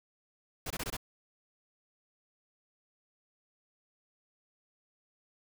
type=noise bursts; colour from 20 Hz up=pink; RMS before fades=-37 dBFS; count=5; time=0.66-0.968 s; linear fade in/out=5 ms; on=44 ms; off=22 ms; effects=none